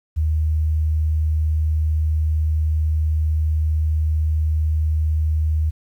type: tone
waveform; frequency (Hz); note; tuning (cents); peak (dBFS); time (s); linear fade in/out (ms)
sine; 77.78; D#2; 0; -16; 0.16-5.71; 20
effects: 9-bit